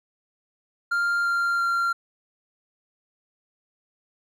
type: tone with pitch steps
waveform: triangle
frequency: 1396.9 / 1388.9 / 1380.9 Hz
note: F6 / F6 / F6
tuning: 0 / -10 / -20 cents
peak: -19 dBFS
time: 0.91-1.93 s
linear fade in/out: 10 ms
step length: 340 ms
effects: none